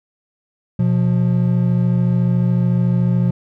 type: tone pair together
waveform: triangle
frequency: 123.6 / 177.45 Hz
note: B2 / F3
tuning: +2 / +28 cents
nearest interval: tritone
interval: 626 cents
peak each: -14 dBFS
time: 0.79-3.31 s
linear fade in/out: 5 ms
effects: none